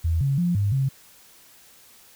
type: tone with pitch steps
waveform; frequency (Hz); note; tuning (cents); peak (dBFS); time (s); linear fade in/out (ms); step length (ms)
sine; 82.2 / 137.7 / 175.3 / 101.2 / 134.7; E2 / C#3 / F3 / G#2 / C#3; -4 / -11 / +7 / -44 / -49; -19; 0.04-0.89; 10; 170
effects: white hiss -52 dBFS RMS until 2.15 s